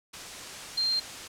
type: tone in noise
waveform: sine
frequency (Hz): 4181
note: C8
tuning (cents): -2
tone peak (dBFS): -24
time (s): 0.77-1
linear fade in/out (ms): 10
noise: white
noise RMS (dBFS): -40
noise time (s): 0.13-1.28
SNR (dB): +13
effects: low-pass 8000 Hz 12 dB/octave